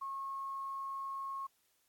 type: tone with quantisation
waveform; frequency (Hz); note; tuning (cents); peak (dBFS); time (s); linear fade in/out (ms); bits
sine; 1088; C#6; -33; -38; 0.01-1.47; 10; 11
effects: white hiss -75 dBFS RMS until 1.88 s + AAC 64 kbps